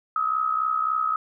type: tone with amplitude modulation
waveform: sine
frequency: 1277 Hz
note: D#6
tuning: 45 cents sharp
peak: -18 dBFS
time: 0.16-1.16 s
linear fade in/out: 2 ms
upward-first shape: sine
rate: 63.6 Hz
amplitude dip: 70%
effects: none